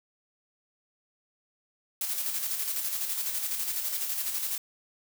blue noise with tremolo, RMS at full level -30 dBFS, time 2.01-4.58 s, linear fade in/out 2 ms, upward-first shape square, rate 12 Hz, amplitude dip 40%, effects none

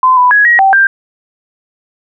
sine tone with pitch steps, 1026 / 994 / 1670 / 1898 / 775 / 1584 Hz, C6 / B5 / G#6 / A#6 / G5 / G6, -34 / +11 / +9 / +31 / -20 / +18 cents, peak -4 dBFS, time 0.03-0.87 s, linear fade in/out 2 ms, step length 140 ms, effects none

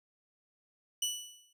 20% pulse tone with exponential decay, 2960 Hz, F#7, in tune, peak -23 dBFS, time 1.02-1.53 s, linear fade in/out 5 ms, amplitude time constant 110 ms, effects none

